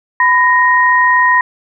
sine tone pair together, 1001 / 1867.9 Hz, B5 / A#6, +23 / +3 cents, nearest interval major seventh, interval 1080 cents, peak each -10 dBFS, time 0.2-1.41 s, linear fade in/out 2 ms, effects none

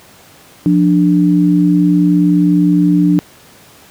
sine tone pair together, 175.6 / 294.9 Hz, F3 / D4, +10 / +7 cents, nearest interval major sixth, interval 897 cents, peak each -10 dBFS, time 0.66-3.19 s, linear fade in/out 0 ms, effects pink hiss -42 dBFS RMS until 3.9 s + high-pass 100 Hz 12 dB/octave

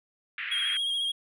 pink band-pass noise, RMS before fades -35 dBFS, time 0.38-0.77 s, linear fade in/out 2 ms, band 1500 to 2900 Hz, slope 48 dB/octave
triangle tone with vibrato, 3260 Hz, G#7, 33 cents flat, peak -25 dBFS, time 0.51-1.12 s, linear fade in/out 10 ms, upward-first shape sine, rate 14 Hz, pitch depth 34 cents each way
effects none

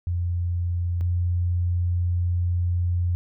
sine tone pair in turn, 87.31 / 88.02 Hz, F2 / F2, 0 / +14 cents, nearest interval unison, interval 14 cents, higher second, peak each -22 / -20 dBFS, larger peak second, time 0.07-1.01 / 1.01-3.15 s, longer second, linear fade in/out 0 ms, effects none

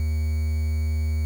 triangle tone with quantisation, 77.78 Hz, D#2, in tune, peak -19 dBFS, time 0-1.25 s, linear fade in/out 0 ms, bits 7, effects none

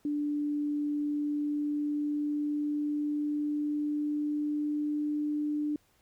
sine tone with pitch glide, 293.7 to 297.6 Hz, D4 to D4, 0 to +23 cents, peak -28 dBFS, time 0.05-5.76 s, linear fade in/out 2 ms, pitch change +23 cents, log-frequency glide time 0.93-5.21 s, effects pink hiss -68 dBFS RMS until 6.01 s

